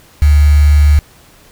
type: tone with quantisation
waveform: sine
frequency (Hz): 73.42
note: D2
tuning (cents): 0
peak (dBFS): -4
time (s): 0.22-0.99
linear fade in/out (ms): 0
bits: 4
effects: pink hiss -44 dBFS RMS until 1.51 s